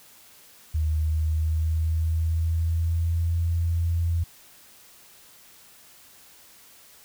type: tone with pitch glide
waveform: sine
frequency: 77.78 to 84.33 Hz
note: D#2 to E2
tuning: 0 to +40 cents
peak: -21 dBFS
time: 0.74-4.24 s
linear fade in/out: 10 ms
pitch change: +140 cents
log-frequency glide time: 0.95-3.36 s
effects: white hiss -52 dBFS RMS until 7.04 s